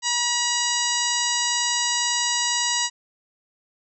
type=harmonic tone; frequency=962 Hz; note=B5; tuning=46 cents flat; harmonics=1 / 2 / 3 / 4 / 5 / 6 / 7 / 8; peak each=-29 / -29 / -29 / -29 / -29 / -29 / -29 / -29 dBFS; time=0.02-2.9 s; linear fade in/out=50 ms; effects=none